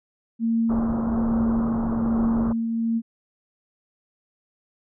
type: tone with tremolo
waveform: sine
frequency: 228.4 Hz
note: A#3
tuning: 35 cents flat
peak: -18 dBFS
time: 0.39-3.02 s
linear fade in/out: 50 ms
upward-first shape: triangle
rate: 1.2 Hz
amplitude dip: 45%
type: low-pass noise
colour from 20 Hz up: pink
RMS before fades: -30 dBFS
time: 0.69-2.53 s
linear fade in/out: 10 ms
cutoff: 1300 Hz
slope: 48 dB/octave
effects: none